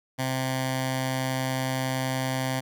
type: tone with notch filter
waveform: 10% pulse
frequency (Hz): 130.81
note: C3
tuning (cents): 0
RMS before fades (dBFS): -28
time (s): 0.18-2.61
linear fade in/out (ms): 20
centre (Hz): 410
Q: 1.3
effects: none